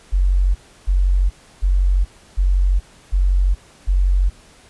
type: tone bursts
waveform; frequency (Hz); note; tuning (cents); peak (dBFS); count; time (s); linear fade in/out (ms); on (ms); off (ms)
sine; 46.25; F#1; 0; -12; 6; 0.12-4.3; 20; 430; 320
effects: pink hiss -48 dBFS RMS until 4.69 s + resampled to 24000 Hz